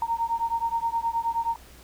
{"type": "beating tone pair", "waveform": "sine", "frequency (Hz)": [918, 927.5], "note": ["A#5", "A#5"], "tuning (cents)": [-27, -9], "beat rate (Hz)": 9.5, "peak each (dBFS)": -27, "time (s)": [0.02, 1.56], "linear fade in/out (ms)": 2, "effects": ["added 60 Hz sine -51 dBFS peak until 1.83 s", "pink hiss -51 dBFS RMS until 1.83 s"]}